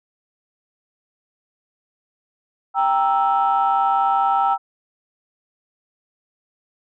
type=chord; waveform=sine; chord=E diminished; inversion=first; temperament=equal with one note detuned; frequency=787.6 / 932.3 / 1318.5 Hz; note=G5 / Bb5 / E6; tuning=+8 / 0 / 0 cents; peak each=-17 / -21 / -20 dBFS; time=2.74-4.58 s; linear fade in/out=50 ms; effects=tanh soft clip ceiling -8 dBFS